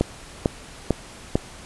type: click train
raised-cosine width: 2 ms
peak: -4 dBFS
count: 4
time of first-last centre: 0.01-1.355 s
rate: 2.23 Hz
effects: pink hiss -42 dBFS RMS until 1.65 s + resampled to 24000 Hz